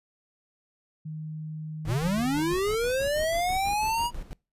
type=tone; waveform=sine; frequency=155.56 Hz; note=D#3; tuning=in tune; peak=-33 dBFS; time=1.05-2.54 s; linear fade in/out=10 ms
type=noise with tremolo; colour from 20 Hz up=brown; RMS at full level=-37 dBFS; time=1.85-4.33 s; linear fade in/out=0 ms; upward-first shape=square; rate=6.1 Hz; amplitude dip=65%
type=linear sweep; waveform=square; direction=up; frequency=96.8 to 970 Hz; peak=-25 dBFS; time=1.86-4.11 s; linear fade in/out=50 ms
effects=noise-tail reverb RT60 0.3 s tail -25 dB re dry + resampled to 32000 Hz